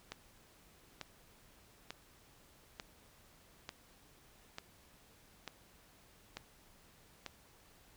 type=click train; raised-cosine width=0.2 ms; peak=-25 dBFS; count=9; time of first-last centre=0.12-7.263 s; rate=1.12 Hz; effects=pink hiss -64 dBFS RMS until 7.96 s